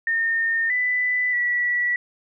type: tone with pitch steps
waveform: sine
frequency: 1826 / 1992 / 1947 Hz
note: A#6 / B6 / B6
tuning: -36 / +14 / -25 cents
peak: -19 dBFS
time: 0.07-1.96 s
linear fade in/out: 2 ms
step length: 630 ms
effects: none